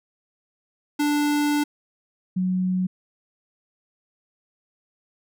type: tone pair in turn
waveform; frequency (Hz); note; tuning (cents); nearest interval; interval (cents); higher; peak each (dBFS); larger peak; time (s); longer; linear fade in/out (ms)
square / sine; 293.7 / 184.33; D4 / F#3; 0 / -6; minor sixth; 806; first; -20; neither; 0.99-1.64 / 2.36-2.87; first; 10
effects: none